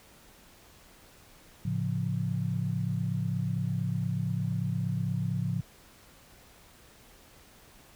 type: chord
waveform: sine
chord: A augmented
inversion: none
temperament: equal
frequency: 110 / 138.59 / 174.61 Hz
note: A2 / C#3 / E#3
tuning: 0 / 0 / 0 cents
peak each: -32 dBFS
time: 1.65-5.61 s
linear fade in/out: 5 ms
effects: pink hiss -56 dBFS RMS until 7.95 s